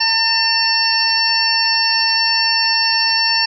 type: harmonic tone with a mistuned harmonic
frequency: 901 Hz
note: A5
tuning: 41 cents sharp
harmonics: 1 / 2 / 3 / 5 / 6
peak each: -22 / -21 / -22 / -18 / -17 dBFS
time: 0-3.46 s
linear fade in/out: 10 ms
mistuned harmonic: 1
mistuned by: +18 cents
effects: none